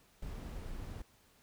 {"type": "noise", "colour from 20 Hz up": "brown", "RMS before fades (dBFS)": -43, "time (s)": [0.22, 1.02], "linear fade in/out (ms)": 5, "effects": ["pink hiss -67 dBFS RMS until 1.42 s"]}